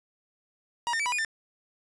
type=tone with pitch steps; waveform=45% pulse; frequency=952 / 1817 / 2303 / 981 / 2451 / 1790 Hz; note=A#5 / A#6 / D7 / B5 / D#7 / A6; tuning=+36 / -45 / -34 / -12 / -27 / +29 cents; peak=-26 dBFS; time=0.87-1.248 s; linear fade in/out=0 ms; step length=63 ms; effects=resampled to 22050 Hz + 10-bit